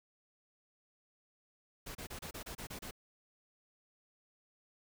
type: noise bursts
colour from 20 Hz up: pink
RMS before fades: -45 dBFS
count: 9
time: 1.86-2.911 s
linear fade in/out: 10 ms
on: 91 ms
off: 29 ms
effects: none